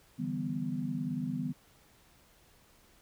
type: chord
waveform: sine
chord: E minor seventh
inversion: third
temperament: equal with one note detuned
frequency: 146.83 / 164.81 / 196 / 247.8 Hz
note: D3 / E3 / G3 / B3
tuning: 0 / 0 / 0 / +6 cents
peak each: -39 / -38 / -39 / -35 dBFS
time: 0.18-1.53 s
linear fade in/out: 20 ms
effects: pink hiss -63 dBFS RMS until 3.01 s